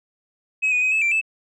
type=tone with pitch steps; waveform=sine; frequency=2553 / 2474 / 2521 / 2600 / 2353 / 2624 Hz; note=D#7 / D#7 / D#7 / E7 / D7 / E7; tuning=+44 / -10 / +22 / -24 / +3 / -9 cents; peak=-15 dBFS; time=0.62-1.214 s; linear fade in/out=20 ms; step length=99 ms; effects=tanh soft clip ceiling -15 dBFS